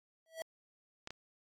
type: tone with exponential growth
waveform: square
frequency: 650 Hz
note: E5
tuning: 24 cents flat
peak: -36 dBFS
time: 0.26-0.42 s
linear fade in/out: 1 ms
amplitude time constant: 34 ms
type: clicks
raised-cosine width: 0.2 ms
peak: -26 dBFS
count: 2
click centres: 1.074 / 1.106 s
effects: AAC 48 kbps